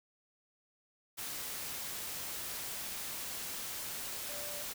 sine tone in noise, 587.3 Hz, D5, in tune, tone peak -47 dBFS, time 4.28-4.64 s, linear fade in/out 20 ms, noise white, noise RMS -41 dBFS, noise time 1.17-4.74 s, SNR -9 dB, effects none

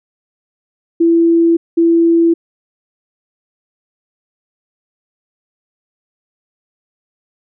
sine tone pair in turn, 334.4 / 334.4 Hz, E4 / E4, +25 / +25 cents, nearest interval unison, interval 0 cents, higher neither, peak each -7 dBFS, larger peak neither, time 1-1.57 / 1.77-2.34 s, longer neither, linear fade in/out 10 ms, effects none

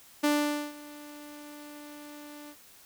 sawtooth tone with ADSR envelope, 294.7 Hz, D4, 6 cents sharp, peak -18 dBFS, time 0.23-2.56 s, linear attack 13 ms, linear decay 480 ms, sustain -22 dB, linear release 66 ms, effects white hiss -55 dBFS RMS until 2.85 s

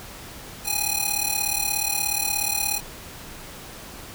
5% pulse ring-modulated tone, 1661.2 Hz, G#6, in tune, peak -8 dBFS, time 0.64-2.81 s, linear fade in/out 50 ms, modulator 849 Hz, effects pink hiss -40 dBFS RMS until 4.14 s

